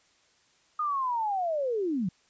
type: linear sweep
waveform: sine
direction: down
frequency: 1244.5 to 164.9 Hz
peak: -26 dBFS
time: 0.79-2.09 s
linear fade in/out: 5 ms
effects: white hiss -65 dBFS RMS until 2.29 s + resampled to 16000 Hz